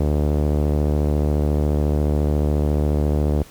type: tone with low-pass filter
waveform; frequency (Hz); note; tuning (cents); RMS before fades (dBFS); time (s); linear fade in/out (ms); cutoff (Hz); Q
sawtooth; 74.2; D2; +18; -19; 0-3.43; 5; 530; 1.4
effects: pink hiss -46 dBFS RMS until 3.5 s

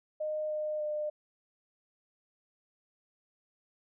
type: tone with pitch steps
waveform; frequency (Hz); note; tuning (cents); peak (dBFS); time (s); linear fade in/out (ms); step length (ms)
sine; 614 / 610 / 603; D#5 / D#5 / D5; -23 / -34 / +46; -31; 0.2-1.1; 10; 300
effects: none

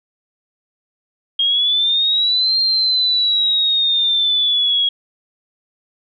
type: exponential two-way sweep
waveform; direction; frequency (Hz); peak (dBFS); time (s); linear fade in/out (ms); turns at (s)
sine; up then down; 3232 to 4200 to 3302; -13; 1.39-4.89; 5; 2.59
effects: none

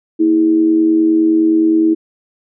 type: tone with amplitude modulation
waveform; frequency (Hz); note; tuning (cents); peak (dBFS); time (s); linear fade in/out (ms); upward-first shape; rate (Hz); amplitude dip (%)
sine; 322.9; E4; -36; -6; 0.19-1.95; 20; sine; 89.7; 55
effects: none

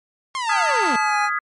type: linear sweep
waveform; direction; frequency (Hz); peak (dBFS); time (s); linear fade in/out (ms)
sawtooth; down; 1085 to 207.8; -19; 0.35-0.96; 0
type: tone with pitch glide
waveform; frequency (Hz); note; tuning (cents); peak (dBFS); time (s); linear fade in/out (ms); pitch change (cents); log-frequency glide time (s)
square; 896 to 831.2; A5 to G#5; +31 to +1; -21; 0.46-1.3; 50; -130; 0.81-1.19
type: chord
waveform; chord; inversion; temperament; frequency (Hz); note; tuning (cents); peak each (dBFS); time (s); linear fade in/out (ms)
sine; F half-diminished seventh; third; equal with one note detuned; 1244.5 / 1396.9 / 1661.2 / 1998.5; Eb6 / F6 / Ab6 / Cb7; 0 / 0 / 0 / +20; -23 / -28 / -26 / -27; 0.49-1.39; 5
effects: low-pass 8000 Hz 12 dB/octave + MP3 48 kbps

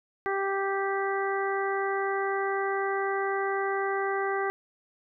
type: harmonic tone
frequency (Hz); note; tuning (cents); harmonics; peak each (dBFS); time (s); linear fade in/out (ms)
392; G4; 0; 1 / 2 / 3 / 4 / 5; -29 / -32 / -34 / -35 / -36; 0.26-4.5; 0
effects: none

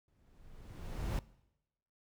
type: noise with exponential growth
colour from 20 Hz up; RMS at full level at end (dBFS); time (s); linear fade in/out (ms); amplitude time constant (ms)
brown; -31; 0.08-1.19; 1; 240
effects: noise-tail reverb RT60 0.9 s tail -21 dB re dry

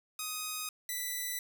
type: tone pair in turn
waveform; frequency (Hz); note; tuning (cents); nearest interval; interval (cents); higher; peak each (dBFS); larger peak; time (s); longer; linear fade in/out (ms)
5% pulse; 1252 / 1981.9; D#6 / B6; +10 / +6; minor sixth; 796; second; -24; neither; 0.19-0.69 / 0.89-1.39; neither; 2
effects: 11-bit

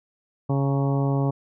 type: harmonic tone with a mistuned harmonic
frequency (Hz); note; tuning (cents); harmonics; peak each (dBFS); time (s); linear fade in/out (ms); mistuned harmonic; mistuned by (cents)
138.59; C#3; 0; 1 / 2 / 3 / 4 / 5 / 6 / 7 / 8; -21 / -27 / -31 / -33 / -35 / -37 / -38 / -39; 0.49-1.31; 10; 7; -64
effects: none

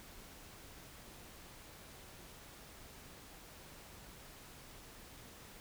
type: silence
effects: pink hiss -55 dBFS RMS until 5.6 s

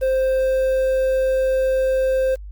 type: tone with quantisation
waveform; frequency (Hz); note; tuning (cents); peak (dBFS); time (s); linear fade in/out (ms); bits
triangle; 524; C5; +2; -14; 0.01-2.36; 20; 7
effects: added 50 Hz sine -32 dBFS peak until 2.51 s + Opus 32 kbps

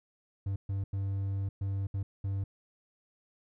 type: tone bursts at uneven times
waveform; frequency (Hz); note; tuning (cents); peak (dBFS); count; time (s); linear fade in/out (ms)
triangle; 98; G2; 0; -28; 6; 0.46-0.56 / 0.69-0.84 / 0.93-1.49 / 1.61-1.87 / 1.94-2.03 / 2.24-2.44; 5
effects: none

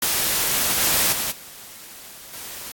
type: noise with level steps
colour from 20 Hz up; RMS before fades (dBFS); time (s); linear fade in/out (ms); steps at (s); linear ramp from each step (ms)
white; -21 / -19 / -25 / -41 / -35; 0.02-2.72; 5; 0.8 / 1.12 / 1.31 / 2.33; 10
effects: AAC 64 kbps

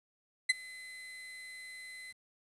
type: tone with ADSR envelope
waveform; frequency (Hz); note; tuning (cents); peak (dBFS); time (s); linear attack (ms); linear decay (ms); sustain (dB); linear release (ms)
35% pulse; 2030; B6; +47; -20; 0.49-2.13; 10; 23; -24; 20
effects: resampled to 24000 Hz + 10-bit

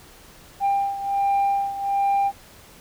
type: beating tone pair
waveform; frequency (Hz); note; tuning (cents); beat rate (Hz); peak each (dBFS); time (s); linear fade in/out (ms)
sine; 795 / 796.3; G5 / G5; +24 / +27; 1.3; -19 / -23; 0.6-2.32; 50
effects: tanh soft clip ceiling -16 dBFS + pink hiss -48 dBFS RMS until 2.8 s

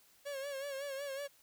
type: tone with vibrato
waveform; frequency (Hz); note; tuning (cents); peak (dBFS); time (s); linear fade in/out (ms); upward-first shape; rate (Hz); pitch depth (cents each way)
45% pulse; 554.4; C#5; 0; -39; 0.25-1.28; 20; sine; 5.4; 67
effects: white hiss -66 dBFS RMS until 1.42 s

